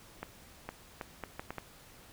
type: accelerating click train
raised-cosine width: 0.5 ms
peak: -23 dBFS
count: 7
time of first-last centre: 0.23-1.583 s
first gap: 460 ms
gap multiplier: 0.7
effects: pink hiss -56 dBFS RMS until 2.12 s